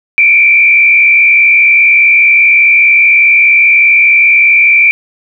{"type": "tone with frequency modulation", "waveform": "sine", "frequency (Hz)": 2349, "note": "D7", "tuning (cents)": 0, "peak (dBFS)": -3, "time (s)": [0.18, 4.91], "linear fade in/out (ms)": 0, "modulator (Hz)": 64.9, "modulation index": 1.1, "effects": []}